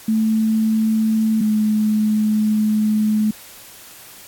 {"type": "tone pair in turn", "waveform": "sine", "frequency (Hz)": [220, 214.2], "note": ["A3", "A3"], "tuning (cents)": [0, -46], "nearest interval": "unison", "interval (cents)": 46, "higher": "first", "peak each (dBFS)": -14, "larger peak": "neither", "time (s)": [[0.08, 1.41], [1.41, 3.31]], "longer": "second", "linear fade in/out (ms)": 5, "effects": ["white hiss -41 dBFS RMS until 4.27 s", "AAC 64 kbps"]}